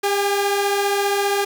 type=tone pair together; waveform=sawtooth; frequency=400.5 / 816 Hz; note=G4 / G#5; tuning=+37 / -31 cents; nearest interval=octave; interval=1232 cents; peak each=-15 / -20 dBFS; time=0.03-1.45 s; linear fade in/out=10 ms; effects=7-bit